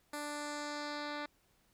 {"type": "tone with low-pass filter sweep", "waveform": "10% pulse", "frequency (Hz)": 294.3, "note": "D4", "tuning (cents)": 4, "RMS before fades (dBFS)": -41, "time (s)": [0.13, 1.26], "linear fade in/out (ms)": 5, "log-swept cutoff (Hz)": [12000, 3300], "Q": 1.7, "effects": ["pink hiss -72 dBFS RMS until 1.73 s"]}